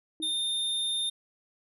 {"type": "tone with exponential decay", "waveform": "sine", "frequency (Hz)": 315.6, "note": "D#4", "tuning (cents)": 25, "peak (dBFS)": -34, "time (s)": [0.2, 0.4], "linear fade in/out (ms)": 1, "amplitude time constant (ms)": 43}
{"type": "tone with vibrato", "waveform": "square", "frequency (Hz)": 3630, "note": "A#7", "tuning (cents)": -47, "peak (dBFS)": -28, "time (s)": [0.22, 1.1], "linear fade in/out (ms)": 10, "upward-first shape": "sine", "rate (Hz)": 20, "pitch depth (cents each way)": 14}
{"effects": []}